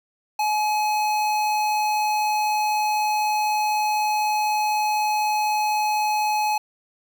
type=tone with notch filter; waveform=square; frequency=848 Hz; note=G#5; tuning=36 cents sharp; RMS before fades=-22 dBFS; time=0.39-6.58 s; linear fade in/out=5 ms; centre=9000 Hz; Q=1.9; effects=8-bit